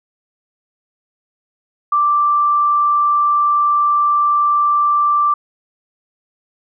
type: tone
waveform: sine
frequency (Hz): 1174.7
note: D6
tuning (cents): 0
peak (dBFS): -11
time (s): 1.92-5.34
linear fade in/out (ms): 5
effects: none